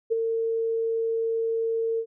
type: tone with ADSR envelope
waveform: sine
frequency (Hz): 453.8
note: A#4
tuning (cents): -47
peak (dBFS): -18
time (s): 0.1-2.06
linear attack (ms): 23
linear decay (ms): 13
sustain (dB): -5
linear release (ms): 72
effects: none